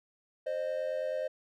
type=tone pair together; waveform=triangle; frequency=524 / 613.4 Hz; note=C5 / D#5; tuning=+2 / -25 cents; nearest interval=minor third; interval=273 cents; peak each=-32 / -32 dBFS; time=0.46-1.28 s; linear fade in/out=10 ms; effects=none